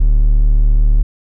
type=tone; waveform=triangle; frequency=37.28 Hz; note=D1; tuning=27 cents sharp; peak=-5 dBFS; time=0-1.03 s; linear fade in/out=10 ms; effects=none

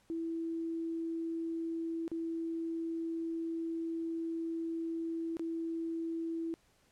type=tone with dropouts; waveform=sine; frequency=329.6 Hz; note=E4; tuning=in tune; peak=-34 dBFS; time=0.1-6.54 s; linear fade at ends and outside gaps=0 ms; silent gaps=2.079-2.116 / 5.369-5.395 s; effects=pink hiss -69 dBFS RMS until 6.91 s + low-pass 11000 Hz 12 dB/octave

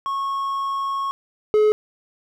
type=tone pair in turn; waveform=triangle; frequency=1097 / 425.9 Hz; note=C#6 / G#4; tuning=-18 / +44 cents; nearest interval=octave + major third; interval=1638 cents; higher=first; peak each=-20 / -11 dBFS; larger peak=second; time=0.06-1.11 / 1.54-1.72 s; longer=first; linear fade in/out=0 ms; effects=none

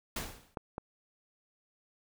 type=noise with exponential decay; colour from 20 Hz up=pink; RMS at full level=-33 dBFS; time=0.16-0.55 s; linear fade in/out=5 ms; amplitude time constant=84 ms
type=clicks; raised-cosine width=1 ms; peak=-23 dBFS; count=2; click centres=0.572 / 0.781 s
effects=none

